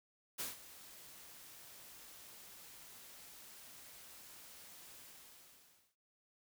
white noise with ADSR envelope, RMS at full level -40 dBFS, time 0.38-5.96 s, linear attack 19 ms, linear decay 160 ms, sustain -16 dB, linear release 970 ms, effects none

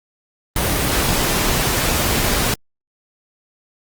pink noise, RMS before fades -18 dBFS, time 0.56-2.54 s, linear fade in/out 2 ms, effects Opus 24 kbps

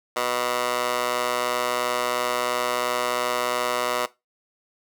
15% pulse tone with high-pass filter, 122.9 Hz, B2, 8 cents flat, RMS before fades -25 dBFS, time 0.16-4.06 s, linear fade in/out 5 ms, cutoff 730 Hz, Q 2.1, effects noise-tail reverb RT60 0.2 s tail -17 dB re dry

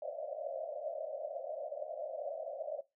white band-pass noise, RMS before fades -41 dBFS, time 0.02-2.81 s, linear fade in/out 2 ms, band 540 to 670 Hz, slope 96 dB/octave, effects noise-tail reverb RT60 0.2 s tail -18 dB re dry

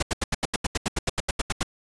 pink noise bursts, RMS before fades -24 dBFS, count 16, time 0-1.631 s, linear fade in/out 5 ms, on 26 ms, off 81 ms, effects resampled to 22050 Hz

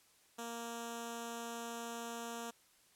5% pulse tone with notch filter, 233.1 Hz, A#3, in tune, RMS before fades -44 dBFS, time 0.38-2.51 s, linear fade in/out 10 ms, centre 2100 Hz, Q 0.83, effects white hiss -68 dBFS RMS until 2.95 s + low-pass 12000 Hz 12 dB/octave

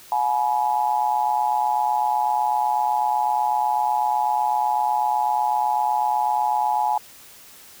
sine tone with amplitude modulation, 847 Hz, G#5, 34 cents sharp, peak -14 dBFS, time 0.12-6.98 s, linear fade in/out 2 ms, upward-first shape sine, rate 128 Hz, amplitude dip 95%, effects white hiss -46 dBFS RMS until 7.8 s

